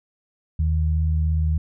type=tone pair together; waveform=sine; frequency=78.5 / 155.33 Hz; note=D#2 / D#3; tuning=+16 / -3 cents; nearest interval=octave; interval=1181 cents; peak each=-18 / -27 dBFS; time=0.59-1.58 s; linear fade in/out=5 ms; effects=none